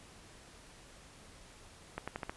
accelerating click train, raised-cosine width 0.5 ms, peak -22 dBFS, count 5, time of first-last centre 1.98-2.295 s, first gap 96 ms, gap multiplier 0.87, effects pink hiss -56 dBFS RMS until 2.36 s + resampled to 24000 Hz

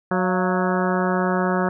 harmonic tone with a mistuned harmonic, 184.2 Hz, F#3, 7 cents flat, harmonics 1 / 2 / 3 / 4 / 5 / 6 / 7 / 8 / 9, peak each -22 / -25 / -27 / -28 / -29 / -30 / -30 / -31 / -32 dBFS, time 0.11-1.69 s, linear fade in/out 2 ms, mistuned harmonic 4, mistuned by -73 cents, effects none

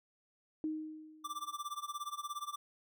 sine tone with exponential decay, 311.3 Hz, D#4, 1 cent sharp, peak -32 dBFS, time 0.64-1.56 s, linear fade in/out 1 ms, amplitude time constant 200 ms
square tone with tremolo, 1176 Hz, D6, 2 cents sharp, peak -37 dBFS, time 1.24-2.56 s, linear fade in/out 10 ms, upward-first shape sine, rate 17 Hz, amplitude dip 90%
effects none

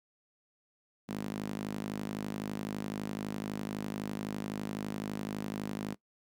sawtooth tone with high-pass filter, 51.91 Hz, G#1, in tune, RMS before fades -38 dBFS, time 1.08-5.95 s, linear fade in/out 20 ms, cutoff 210 Hz, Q 2.6, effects noise-tail reverb RT60 0.1 s tail -20 dB re dry

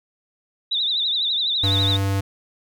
sine tone with vibrato, 3729 Hz, A#7, in tune, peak -19 dBFS, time 0.71-1.97 s, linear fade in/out 10 ms, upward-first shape triangle, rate 12 Hz, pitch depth 130 cents each way
square tone, 98 Hz, G2, in tune, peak -20 dBFS, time 1.63-2.21 s, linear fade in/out 10 ms
effects none

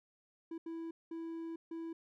triangle tone bursts at uneven times, 329.6 Hz, E4, in tune, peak -38 dBFS, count 4, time 0.51-0.58 / 0.66-0.91 / 1.11-1.56 / 1.71-1.93 s, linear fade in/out 5 ms, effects none

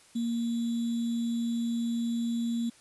sine tone with sample-and-hold, 233.1 Hz, A#3, in tune, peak -27 dBFS, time 0.15-2.7 s, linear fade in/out 10 ms, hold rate 3675 Hz, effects white hiss -58 dBFS RMS until 2.8 s + resampled to 24000 Hz

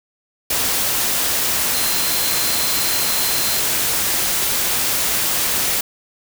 sine tone in noise, 4119 Hz, C8, 28 cents flat, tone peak -26 dBFS, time 1.74-3.6 s, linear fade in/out 5 ms, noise white, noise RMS -19 dBFS, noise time 0.5-5.81 s, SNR -10 dB, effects none

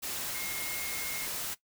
sine tone in noise, 2146 Hz, C7, 43 cents sharp, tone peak -40 dBFS, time 0.34-1.27 s, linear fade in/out 20 ms, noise white, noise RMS -36 dBFS, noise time 0.02-1.55 s, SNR -7 dB, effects noise-tail reverb RT60 0.1 s tail -17 dB re dry

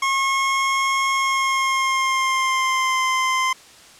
25% pulse tone with pitch glide, 1084 to 1039.8 Hz, C#6 to C6, -39 to -11 cents, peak -14 dBFS, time 0.02-3.53 s, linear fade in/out 5 ms, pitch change -72 cents, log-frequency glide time 1.12-3.02 s, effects white hiss -46 dBFS RMS until 3.99 s + low-pass 8000 Hz 12 dB/octave

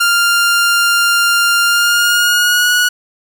sawtooth tone with pitch glide, 1396.9 to 1460.4 Hz, F6 to F#6, 0 to -23 cents, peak -6 dBFS, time 0-2.89 s, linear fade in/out 10 ms, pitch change +77 cents, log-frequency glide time 1.65-2.72 s, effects none

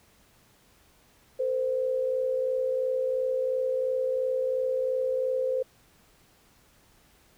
sine tone pair together, 454.1 / 517 Hz, A#4 / C5, -45 / -21 cents, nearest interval major second, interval 224 cents, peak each -33 / -25 dBFS, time 1.39-5.63 s, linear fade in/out 10 ms, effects pink hiss -61 dBFS RMS until 7.37 s

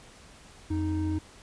triangle tone pair together, 87.31 / 311.1 Hz, F2 / D#4, 0 / 0 cents, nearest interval octave + minor seventh, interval 2200 cents, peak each -27 dBFS, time 0.7-1.19 s, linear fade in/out 10 ms, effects pink hiss -52 dBFS RMS until 1.42 s + resampled to 22050 Hz

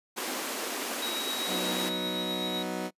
pink high-pass noise, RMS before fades -34 dBFS, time 0.16-1.9 s, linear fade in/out 20 ms, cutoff 230 Hz, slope 48 dB/octave
triangle tone with tremolo, 3822 Hz, A#7, 43 cents sharp, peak -30 dBFS, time 1.02-2.63 s, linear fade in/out 5 ms, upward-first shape sine, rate 7.9 Hz, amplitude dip 35%
20% pulse chord, B major, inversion second, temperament equal, 185 / 246.9 / 311.1 Hz, F#3 / B3 / D#4, 0 / 0 / 0 cents, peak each -30 / -32 / -32 dBFS, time 1.46-2.91 s, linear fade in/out 50 ms
effects noise-tail reverb RT60 0.1 s tail -25 dB re dry + resampled to 32000 Hz

